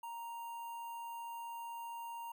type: tone with notch filter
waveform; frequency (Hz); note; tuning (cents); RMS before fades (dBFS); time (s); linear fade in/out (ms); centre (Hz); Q
square; 932.3; A#5; 0; -45; 0.03-2.32; 5; 4900; 0.54
effects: none